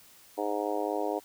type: harmonic tone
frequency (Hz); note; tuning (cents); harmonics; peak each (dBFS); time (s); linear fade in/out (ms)
103.83; G#2; 0; 3 / 4 / 5 / 6 / 7 / 8 / 9; -35 / -34 / -35 / -37 / -35 / -41 / -39; 0.37-1.2; 20
effects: white hiss -56 dBFS RMS until 1.24 s